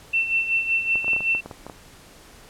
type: tone with tremolo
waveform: sine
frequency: 2690 Hz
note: E7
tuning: 34 cents sharp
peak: -17 dBFS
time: 0.13-1.41 s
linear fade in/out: 10 ms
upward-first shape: sine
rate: 5.3 Hz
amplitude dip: 65%
type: clicks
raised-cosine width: 1 ms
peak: -21 dBFS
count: 11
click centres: 0.956 / 1.045 / 1.081 / 1.133 / 1.164 / 1.206 / 1.35 / 1.46 / 1.512 / 1.666 / 1.698 s
effects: pink hiss -48 dBFS RMS until 2.49 s + low-pass 12000 Hz 12 dB/octave